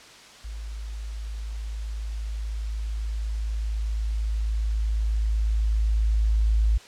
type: tone with level ramp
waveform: sine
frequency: 54 Hz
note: A1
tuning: 32 cents flat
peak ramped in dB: -32 to -17 dBFS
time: 0.44-6.78 s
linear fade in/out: 10 ms
effects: white hiss -47 dBFS RMS until 6.87 s + low-pass 6000 Hz 12 dB/octave